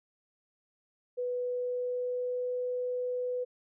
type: tone with pitch glide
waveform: sine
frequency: 493.9 to 497.3 Hz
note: B4 to B4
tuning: 0 to +12 cents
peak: -30 dBFS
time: 1.17-3.45 s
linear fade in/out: 20 ms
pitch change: +12 cents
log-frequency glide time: 1.37-2.54 s
effects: none